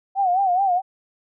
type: tone with vibrato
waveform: sine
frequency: 750 Hz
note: F#5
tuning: 23 cents sharp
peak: -16 dBFS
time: 0.15-0.82 s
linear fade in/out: 50 ms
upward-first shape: sine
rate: 4.7 Hz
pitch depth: 110 cents each way
effects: none